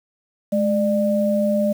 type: tone pair together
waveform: sine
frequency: 210.9 / 597 Hz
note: G#3 / D5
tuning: +27 / +28 cents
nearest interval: octave + tritone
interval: 1801 cents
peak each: -19 dBFS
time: 0.52-1.73 s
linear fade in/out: 10 ms
effects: 7-bit